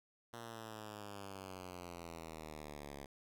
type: exponential sweep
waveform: 5% pulse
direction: down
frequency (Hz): 118.3 to 69.3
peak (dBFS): -36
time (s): 0.33-3.06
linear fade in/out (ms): 5
effects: none